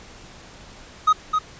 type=tone with echo; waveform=triangle; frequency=1257 Hz; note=D#6; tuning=17 cents sharp; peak=-10 dBFS; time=1.07-1.13 s; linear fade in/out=10 ms; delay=260 ms; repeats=1; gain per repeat=-5 dB; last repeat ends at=1.39 s; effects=pink hiss -44 dBFS RMS until 1.59 s + resampled to 16000 Hz